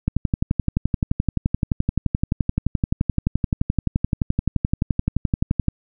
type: click train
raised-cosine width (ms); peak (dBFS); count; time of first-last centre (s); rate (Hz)
5; -6; 66; 0.08-5.683; 11.6
effects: none

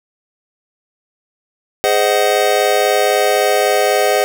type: chord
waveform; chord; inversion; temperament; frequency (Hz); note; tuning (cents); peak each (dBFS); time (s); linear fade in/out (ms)
square; Ab dominant seventh; none; just; 415.3 / 519.1 / 623 / 747.5; Ab4 / C5 / Eb5 / Gb5; 0 / -14 / +2 / +17; -18; 1.84-4.24; 0
effects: none

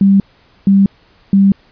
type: tone bursts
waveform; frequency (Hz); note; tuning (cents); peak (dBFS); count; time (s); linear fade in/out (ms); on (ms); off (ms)
sine; 196.4; G3; +4; -5; 3; 0.01-1.52; 2; 190; 470
effects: pink hiss -50 dBFS RMS until 1.71 s + resampled to 11025 Hz

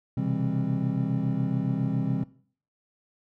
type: tone cluster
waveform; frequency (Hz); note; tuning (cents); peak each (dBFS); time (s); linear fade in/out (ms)
triangle; 126.8 / 134 / 163.9 / 199.6 / 265.2; B2 / C3 / E3 / G3 / C4; +46 / +42 / -10 / +32 / +23; -29; 0.17-2.24; 5
effects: noise-tail reverb RT60 0.5 s tail -19 dB re dry

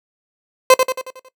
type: tone with echo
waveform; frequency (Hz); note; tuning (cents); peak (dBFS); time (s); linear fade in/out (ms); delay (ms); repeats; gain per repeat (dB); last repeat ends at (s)
30% pulse; 517; C5; -21; -3; 0.7-0.74; 2; 91; 6; -6; 1.286
effects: noise-tail reverb RT60 0.1 s tail -19 dB re dry

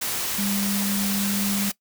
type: tone in noise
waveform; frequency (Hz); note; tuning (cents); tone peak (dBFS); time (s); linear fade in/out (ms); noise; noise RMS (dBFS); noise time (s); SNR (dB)
sine; 200; G3; +35; -24; 0.38-1.7; 10; white; -27; 0.01-1.72; 0
effects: noise-tail reverb RT60 0.1 s tail -20 dB re dry

